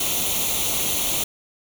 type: noise with comb filter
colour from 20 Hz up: white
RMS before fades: -23 dBFS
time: 0-1.24 s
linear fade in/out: 5 ms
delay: 0.3 ms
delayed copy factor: +0.75
effects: none